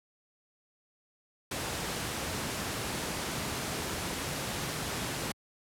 pink noise, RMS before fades -34 dBFS, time 1.51-5.32 s, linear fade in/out 5 ms, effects high-pass 80 Hz 12 dB/octave + low-pass 12000 Hz 12 dB/octave

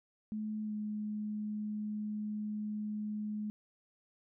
sine tone with pitch glide, 214.4 to 211.3 Hz, A3 to G#3, -45 to +30 cents, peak -35 dBFS, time 0.32-3.5 s, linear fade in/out 0 ms, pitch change -25 cents, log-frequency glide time 0.64-0.73 s, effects none

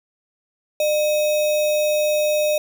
sine tone with sample-and-hold, 604 Hz, D5, 48 cents sharp, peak -16 dBFS, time 0.8-2.58 s, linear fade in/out 2 ms, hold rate 3150 Hz, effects none

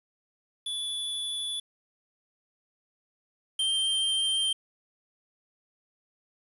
square tone pair in turn, 3448 / 3153 Hz, A7 / G7, -36 / +9 cents, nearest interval major second, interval 155 cents, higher first, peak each -31 / -25 dBFS, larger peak second, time 0.66-1.6 / 3.59-4.53 s, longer neither, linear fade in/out 5 ms, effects resampled to 32000 Hz + 9-bit

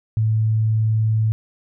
sine tone, 109.9 Hz, A2, 2 cents flat, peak -15 dBFS, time 0.17-1.32 s, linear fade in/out 0 ms, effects none

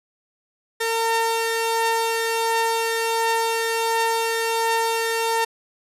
sawtooth tone pair together, 454.8 / 911 Hz, A#4 / A#5, -43 / -40 cents, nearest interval octave, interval 1203 cents, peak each -19 dBFS, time 0.8-5.45 s, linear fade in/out 10 ms, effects resampled to 32000 Hz

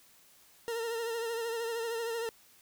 40% pulse tone with vibrato, 460.4 Hz, A#4, 22 cents flat, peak -32 dBFS, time 0.68-2.29 s, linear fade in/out 0 ms, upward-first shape triangle, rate 13 Hz, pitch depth 53 cents each way, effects white hiss -61 dBFS RMS until 2.61 s

